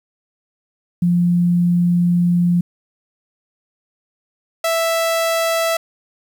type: tone pair in turn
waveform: sine / sawtooth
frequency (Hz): 174.8 / 660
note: F3 / E5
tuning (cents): +2 / +2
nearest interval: octave + major seventh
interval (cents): 2300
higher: second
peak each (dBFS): -12 / -12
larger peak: neither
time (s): 1.02-2.61 / 4.64-5.77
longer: first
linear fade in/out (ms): 5
effects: 8-bit